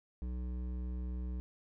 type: tone with hard clipping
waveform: triangle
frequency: 61.74 Hz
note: B1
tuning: in tune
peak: -38 dBFS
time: 0.22-1.4 s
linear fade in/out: 0 ms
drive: 15 dB
effects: none